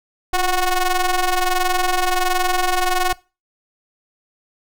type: ring-modulated tone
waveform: sawtooth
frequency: 364.3 Hz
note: F#4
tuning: 27 cents flat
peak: -9 dBFS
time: 0.33-3.13 s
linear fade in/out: 5 ms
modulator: 375 Hz
effects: noise-tail reverb RT60 0.3 s tail -22 dB re dry